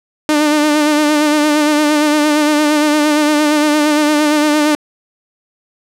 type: tone with vibrato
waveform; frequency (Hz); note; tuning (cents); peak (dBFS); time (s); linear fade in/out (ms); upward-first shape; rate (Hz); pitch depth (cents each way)
sawtooth; 300; D4; +37; -6; 0.29-4.75; 0; sine; 8.7; 39
effects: low-pass 11000 Hz 12 dB/octave